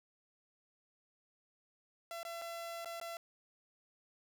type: tone with dropouts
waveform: sawtooth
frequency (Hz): 675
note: E5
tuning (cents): +41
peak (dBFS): -38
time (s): 2.11-3.17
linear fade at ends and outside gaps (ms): 1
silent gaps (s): 2.231-2.25 / 2.416-2.419 / 2.847-2.857 / 3-3.013
effects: none